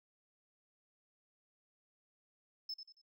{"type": "tone with echo", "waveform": "sine", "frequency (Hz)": 5240, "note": "E8", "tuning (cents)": -11, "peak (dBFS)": -37, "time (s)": [2.69, 2.74], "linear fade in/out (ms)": 5, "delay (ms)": 92, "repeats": 3, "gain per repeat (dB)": -9, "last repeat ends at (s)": 3.016, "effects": ["noise-tail reverb RT60 0.1 s tail -25 dB re dry", "tanh soft clip ceiling -37 dBFS"]}